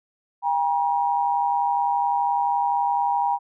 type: tone pair together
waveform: sine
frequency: 802 / 953.7 Hz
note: G5 / A#5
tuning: +39 / +39 cents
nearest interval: minor third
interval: 300 cents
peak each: -22 dBFS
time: 0.42-3.39 s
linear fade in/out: 50 ms
effects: none